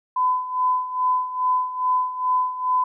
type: tone with tremolo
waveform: sine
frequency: 1009 Hz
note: B5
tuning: 37 cents sharp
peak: -16 dBFS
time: 0.16-2.84 s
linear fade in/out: 5 ms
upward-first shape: sine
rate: 2.4 Hz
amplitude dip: 75%
effects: none